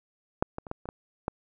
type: clicks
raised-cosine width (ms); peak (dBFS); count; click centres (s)
1; -9 / -20 / -27 / -18 / -27 / -19 / -14; 7; 0.425 / 0.584 / 0.668 / 0.714 / 0.856 / 0.889 / 1.281
effects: none